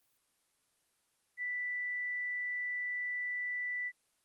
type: tone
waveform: sine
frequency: 1975.5 Hz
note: B6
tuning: in tune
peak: -34 dBFS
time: 1.37-3.92 s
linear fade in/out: 50 ms
effects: white hiss -75 dBFS RMS until 4.24 s + Opus 24 kbps